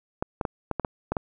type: clicks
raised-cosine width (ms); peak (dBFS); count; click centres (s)
1; -12; 8; 0.225 / 0.412 / 0.452 / 0.713 / 0.797 / 0.848 / 1.12 / 1.168
effects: none